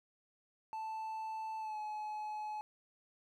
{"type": "tone with pitch glide", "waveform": "triangle", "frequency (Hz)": [880, 851], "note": ["A5", "G#5"], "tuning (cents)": [0, 42], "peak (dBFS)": -37, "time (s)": [0.73, 2.61], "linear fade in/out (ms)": 0, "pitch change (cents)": -58, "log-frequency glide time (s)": [1.59, 1.78], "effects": []}